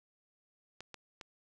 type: clicks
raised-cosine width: 0.2 ms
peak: -28 dBFS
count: 3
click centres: 0.806 / 0.943 / 1.212 s
effects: none